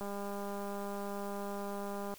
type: click train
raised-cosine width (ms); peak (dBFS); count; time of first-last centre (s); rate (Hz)
1; -28; 429; 0.01-2.139; 201
effects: white hiss -55 dBFS RMS until 2.18 s